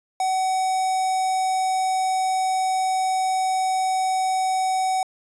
square tone with notch filter, 754 Hz, F#5, 32 cents sharp, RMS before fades -22 dBFS, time 0.2-5.03 s, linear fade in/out 2 ms, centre 2900 Hz, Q 0.83, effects resampled to 22050 Hz

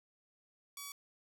5% pulse tone, 1137 Hz, C#6, 44 cents sharp, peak -32 dBFS, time 0.77-0.92 s, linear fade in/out 2 ms, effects none

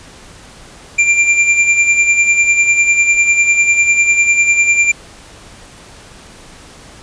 square tone with tremolo, 2374 Hz, D7, 18 cents sharp, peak -7 dBFS, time 0.98-4.92 s, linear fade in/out 10 ms, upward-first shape sine, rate 10 Hz, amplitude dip 55%, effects pink hiss -38 dBFS RMS until 7.02 s + resampled to 22050 Hz

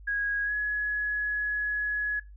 sine tone with pitch glide, 1650 to 1686.6 Hz, G#6 to G#6, -12 to +26 cents, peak -26 dBFS, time 0.07-2.2 s, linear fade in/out 10 ms, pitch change +38 cents, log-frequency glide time 0.44-0.53 s, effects noise-tail reverb RT60 0.2 s tail -21 dB re dry + added 50 Hz sine -45 dBFS peak until 2.36 s

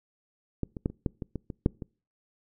clicks, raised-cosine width 3 ms, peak -16 / -24 / -13 / -28 / -14 / -21 / -20 / -23 / -8 / -23 dBFS, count 10, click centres 0.633 / 0.768 / 0.859 / 0.9 / 1.062 / 1.222 / 1.357 / 1.502 / 1.661 / 1.822 s, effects noise-tail reverb RT60 0.4 s tail -26 dB re dry

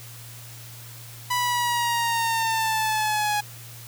sawtooth linear sweep, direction down, 990 to 830.6 Hz, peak -18 dBFS, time 1.3-3.41 s, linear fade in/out 10 ms, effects added 117 Hz sine -42 dBFS peak until 3.87 s + white hiss -44 dBFS RMS until 3.87 s

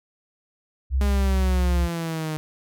sine tone, 66 Hz, C2, 16 cents sharp, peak -18 dBFS, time 0.9-1.89 s, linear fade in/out 50 ms
sawtooth exponential sweep, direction down, 205.4 to 153.7 Hz, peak -22 dBFS, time 1.01-2.37 s, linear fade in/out 0 ms
effects none

